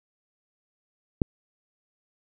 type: click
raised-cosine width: 3 ms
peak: -8 dBFS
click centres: 1.218 s
effects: none